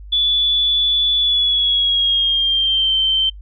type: tone with pitch glide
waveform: sine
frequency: 3452 to 3111 Hz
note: A7 to G7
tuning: -34 to -14 cents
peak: -13 dBFS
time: 0.12-3.3 s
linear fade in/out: 10 ms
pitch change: -180 cents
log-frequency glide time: 1.17-2.94 s
effects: noise-tail reverb RT60 0.1 s tail -25 dB re dry + added 50 Hz sine -33 dBFS peak until 3.41 s